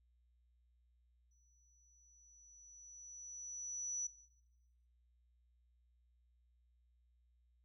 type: tone with exponential growth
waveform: sine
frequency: 5920 Hz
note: F#8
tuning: in tune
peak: -37 dBFS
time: 1.31-4.07 s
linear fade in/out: 5 ms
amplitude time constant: 600 ms
effects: noise-tail reverb RT60 1.0 s tail -19 dB re dry + added 60 Hz sine -70 dBFS peak until 7.64 s